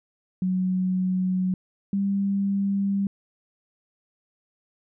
sine tone pair in turn, 185 / 197.93 Hz, F#3 / G3, 0 / +17 cents, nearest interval minor second, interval 117 cents, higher second, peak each -21 dBFS, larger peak neither, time 0.42-1.54 / 1.93-3.07 s, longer second, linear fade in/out 2 ms, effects none

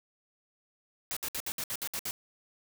white noise bursts, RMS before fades -35 dBFS, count 9, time 1.11-2.11 s, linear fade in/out 0 ms, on 56 ms, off 62 ms, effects none

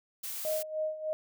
blue noise, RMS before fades -38 dBFS, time 0.23-0.63 s, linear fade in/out 10 ms
sine tone with tremolo, 622.3 Hz, D#5, in tune, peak -28 dBFS, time 0.45-1.13 s, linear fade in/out 0 ms, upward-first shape sine, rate 3.3 Hz, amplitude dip 75%
effects none

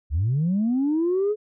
sine linear sweep, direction up, 64.4 to 432 Hz, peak -18 dBFS, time 0.1-1.36 s, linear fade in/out 50 ms, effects tanh soft clip ceiling -16 dBFS

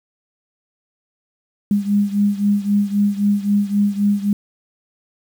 sine beating tone pair, 202.5 / 206.3 Hz, G#3 / G#3, -43 / -11 cents, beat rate 3.8 Hz, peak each -16 / -19 dBFS, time 1.71-4.33 s, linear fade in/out 2 ms, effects 7-bit

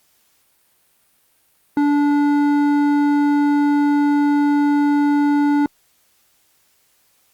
sine tone with hard clipping, 290 Hz, D4, 22 cents flat, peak -15 dBFS, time 1.77-5.66 s, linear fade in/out 2 ms, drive 10 dB, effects white hiss -60 dBFS RMS until 7.33 s + Opus 48 kbps

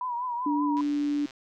sine tone with vibrato, 978 Hz, B5, 17 cents flat, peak -28 dBFS, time 0.01-0.81 s, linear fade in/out 2 ms, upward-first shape triangle, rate 5.2 Hz, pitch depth 79 cents each way
sine tone with pitch glide, 292.9 to 291 Hz, D4 to D4, -5 to -16 cents, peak -24 dBFS, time 0.46-1.26 s, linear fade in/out 5 ms, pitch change -11 cents, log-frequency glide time 0.58-0.91 s
click train, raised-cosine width 0.2 ms, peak -29 dBFS, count 72, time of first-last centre 0.77-1.308 s, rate 132 Hz
effects none

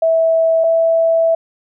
sine tone pair in turn, 653 / 657.9 Hz, E5 / E5, -17 / -4 cents, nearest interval unison, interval 13 cents, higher second, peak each -10 dBFS, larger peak neither, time 0.02-0.64 / 0.64-1.35 s, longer second, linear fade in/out 5 ms, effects none

